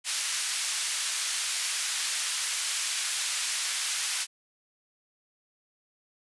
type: band-pass noise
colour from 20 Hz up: white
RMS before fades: -30 dBFS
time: 0.04-4.27 s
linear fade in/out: 50 ms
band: 1600 to 10000 Hz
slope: 12 dB/octave
effects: resampled to 24000 Hz